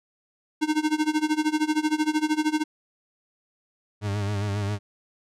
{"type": "tone with tremolo", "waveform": "square", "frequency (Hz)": 307.1, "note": "D#4", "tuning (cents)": -23, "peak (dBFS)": -19, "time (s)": [0.61, 2.64], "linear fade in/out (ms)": 20, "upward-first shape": "sine", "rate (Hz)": 13, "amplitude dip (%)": 90}
{"type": "tone with vibrato", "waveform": "40% pulse", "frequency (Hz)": 102, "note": "G#2", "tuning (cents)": -31, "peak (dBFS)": -24, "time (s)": [4.01, 4.79], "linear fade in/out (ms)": 50, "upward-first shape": "sine", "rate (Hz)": 7.4, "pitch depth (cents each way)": 55}
{"effects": ["low-pass 8000 Hz 12 dB/octave"]}